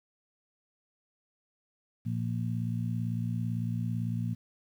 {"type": "harmonic tone", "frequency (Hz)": 57.9, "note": "A#1", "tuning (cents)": -11, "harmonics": [2, 3, 4], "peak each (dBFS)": [-31, -35, -37], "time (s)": [2.05, 4.35], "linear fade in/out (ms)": 20, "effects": ["10-bit"]}